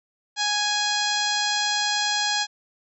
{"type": "harmonic tone", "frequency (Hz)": 830.6, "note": "G#5", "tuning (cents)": 0, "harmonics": [1, 2, 3, 4, 5, 6, 7, 8, 9], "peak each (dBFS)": [-28, -28, -34, -29, -28, -30, -34, -35, -36], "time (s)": [0.36, 2.47], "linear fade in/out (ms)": 50, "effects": []}